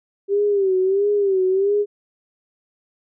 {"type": "tone with vibrato", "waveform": "sine", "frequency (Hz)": 392, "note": "G4", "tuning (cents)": 0, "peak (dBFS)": -15, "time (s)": [0.28, 1.86], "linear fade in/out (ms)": 50, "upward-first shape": "sine", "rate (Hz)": 1.5, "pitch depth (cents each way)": 92, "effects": []}